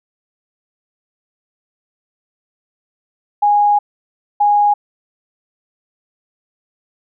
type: tone bursts at uneven times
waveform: sine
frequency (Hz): 825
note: G#5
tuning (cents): -12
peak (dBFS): -9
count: 2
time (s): 3.42-3.79 / 4.4-4.74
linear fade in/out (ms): 10
effects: none